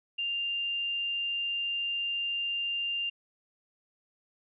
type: tone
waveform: sine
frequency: 2794 Hz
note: F7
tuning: in tune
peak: -29 dBFS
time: 0.18-3.1 s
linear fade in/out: 10 ms
effects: none